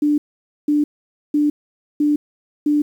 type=tone bursts; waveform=sine; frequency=295.6 Hz; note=D4; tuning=11 cents sharp; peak=-13 dBFS; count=5; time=0.02-2.82 s; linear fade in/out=5 ms; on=160 ms; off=500 ms; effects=8-bit